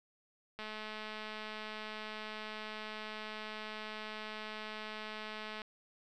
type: click train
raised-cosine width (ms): 0.3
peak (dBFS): -28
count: 1082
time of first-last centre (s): 0.59-5.618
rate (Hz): 215
effects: none